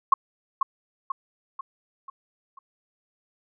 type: tone with echo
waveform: sine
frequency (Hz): 1084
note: C#6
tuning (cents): -39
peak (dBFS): -12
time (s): 0.12-0.14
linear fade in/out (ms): 5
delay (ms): 490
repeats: 5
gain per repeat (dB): -6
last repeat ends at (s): 2.59
effects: none